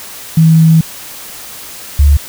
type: tone pair in turn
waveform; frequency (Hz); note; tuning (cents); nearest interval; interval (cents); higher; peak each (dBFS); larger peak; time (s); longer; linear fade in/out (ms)
sine; 161.4 / 71.9; E3 / D2; -36 / -36; octave + major second; 1400; first; -3; neither; 0.37-0.81 / 1.99-2.17; first; 5
effects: white hiss -29 dBFS RMS until 2.28 s